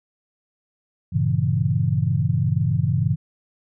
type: chord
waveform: sine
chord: G diminished seventh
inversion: none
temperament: equal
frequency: 98 / 116.54 / 138.59 / 164.81 Hz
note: G2 / Bb2 / Db3 / Fb3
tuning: 0 / 0 / 0 / 0 cents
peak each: -24 / -23 / -22 / -24 dBFS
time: 1.12-3.16 s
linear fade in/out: 20 ms
effects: none